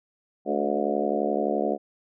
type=harmonic tone with a mistuned harmonic; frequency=71.6 Hz; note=D2; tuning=43 cents flat; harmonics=3 / 4 / 5 / 6 / 7 / 8 / 9 / 10; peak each=-31 / -31 / -31 / -31 / -31 / -31 / -31 / -31 dBFS; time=0.45-1.78 s; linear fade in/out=50 ms; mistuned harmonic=5; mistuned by=+37 cents; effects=none